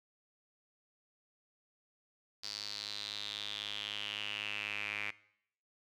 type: tone with band-pass filter sweep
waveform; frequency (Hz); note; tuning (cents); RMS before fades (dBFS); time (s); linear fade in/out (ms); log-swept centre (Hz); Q
sawtooth; 103.83; G#2; 0; -41; 2.43-5.11; 10; 4700 to 2300; 6.3
effects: noise-tail reverb RT60 0.7 s tail -20 dB re dry